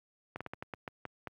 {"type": "slowing click train", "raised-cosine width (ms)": 0.5, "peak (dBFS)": -24, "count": 9, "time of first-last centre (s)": [0.36, 1.273], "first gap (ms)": 46, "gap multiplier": 1.25, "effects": ["high-pass 80 Hz 12 dB/octave", "11-bit"]}